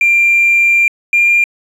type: tone pair in turn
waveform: triangle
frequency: 2378 / 2396 Hz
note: D7 / D7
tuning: +21 / +34 cents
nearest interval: unison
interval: 13 cents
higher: second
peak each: -4 dBFS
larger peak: neither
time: 0.01-0.88 / 1.13-1.44 s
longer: first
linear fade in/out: 2 ms
effects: tanh soft clip ceiling -4 dBFS + resampled to 32000 Hz